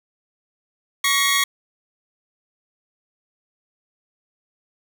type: tone cluster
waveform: sawtooth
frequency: 1122 / 1899 / 2155 / 3338 Hz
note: C#6 / A#6 / C#7 / G#7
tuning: +21 / +32 / -49 / +8 cents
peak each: -19 dBFS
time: 1.04-1.44 s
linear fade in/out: 5 ms
effects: none